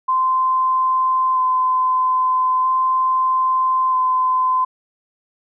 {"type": "tone with vibrato", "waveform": "sine", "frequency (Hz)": 1031, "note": "C6", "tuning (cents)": -26, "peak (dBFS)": -14, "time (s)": [0.08, 4.65], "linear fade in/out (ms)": 10, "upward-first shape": "square", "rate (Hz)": 0.39, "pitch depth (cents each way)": 9, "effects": []}